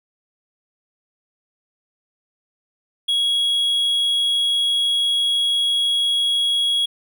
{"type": "tone", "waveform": "triangle", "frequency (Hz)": 3322, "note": "G#7", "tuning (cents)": 0, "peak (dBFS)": -15, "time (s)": [3.08, 6.86], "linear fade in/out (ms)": 10, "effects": []}